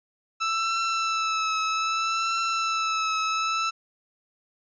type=tone with vibrato; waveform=sawtooth; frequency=1318.5 Hz; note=E6; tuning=in tune; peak=-20 dBFS; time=0.4-3.71 s; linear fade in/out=20 ms; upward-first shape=triangle; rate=0.63 Hz; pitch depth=35 cents each way; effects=resampled to 16000 Hz